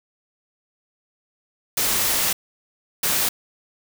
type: noise bursts at uneven times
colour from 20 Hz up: white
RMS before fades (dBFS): -21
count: 2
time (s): 1.77-2.33 / 3.03-3.29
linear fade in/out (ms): 5
effects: none